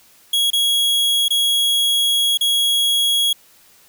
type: tone with dropouts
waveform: 45% pulse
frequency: 3320 Hz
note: G#7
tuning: 1 cent flat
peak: -14 dBFS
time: 0.33-3.33 s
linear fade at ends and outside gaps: 5 ms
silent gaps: 0.504-0.531 / 1.283-1.305 / 2.374-2.409 s
effects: white hiss -51 dBFS RMS until 3.88 s